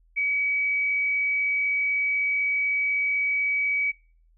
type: tone with frequency modulation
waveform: sine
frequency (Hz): 2274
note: C#7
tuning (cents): +44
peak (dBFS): -22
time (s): 0.16-3.92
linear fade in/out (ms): 20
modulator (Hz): 94.6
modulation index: 0.22
effects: noise-tail reverb RT60 0.4 s tail -22 dB re dry + added 41 Hz sine -57 dBFS peak until 4.37 s